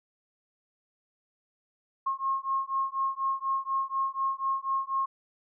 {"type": "beating tone pair", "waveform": "sine", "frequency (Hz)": [1076, 1080.1], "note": ["C6", "C#6"], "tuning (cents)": [48, -45], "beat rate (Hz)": 4.1, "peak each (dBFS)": -30, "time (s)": [2.06, 5.06], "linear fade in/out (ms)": 10, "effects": []}